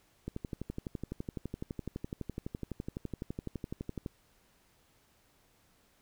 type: click train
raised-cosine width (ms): 3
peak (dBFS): -24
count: 46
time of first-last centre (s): 0.28-4.062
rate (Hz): 11.9
effects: pink hiss -68 dBFS RMS until 6.01 s